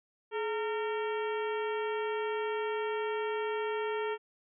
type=harmonic tone with a mistuned harmonic; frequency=457.4 Hz; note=A#4; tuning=33 cents flat; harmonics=1 / 2 / 3 / 4 / 5 / 6 / 7; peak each=-32 / -38 / -42 / -44 / -46 / -48 / -49 dBFS; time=0.31-4.18 s; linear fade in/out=50 ms; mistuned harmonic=1; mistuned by=-120 cents; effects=none